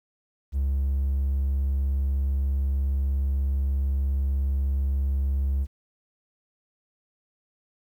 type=tone; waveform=triangle; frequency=68.4 Hz; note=C#2; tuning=23 cents flat; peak=-19 dBFS; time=0.52-5.67 s; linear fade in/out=50 ms; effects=tanh soft clip ceiling -16 dBFS + 10-bit